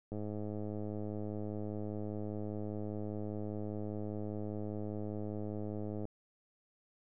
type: click train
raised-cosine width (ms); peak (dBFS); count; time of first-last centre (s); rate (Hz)
2; -28; 624; 0.12-6.053; 105
effects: none